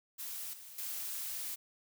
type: noise with level steps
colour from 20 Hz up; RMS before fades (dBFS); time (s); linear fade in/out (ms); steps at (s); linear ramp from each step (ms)
blue; -42 / -51 / -40; 0.18-1.56; 20; 0.53 / 0.78; 5
effects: none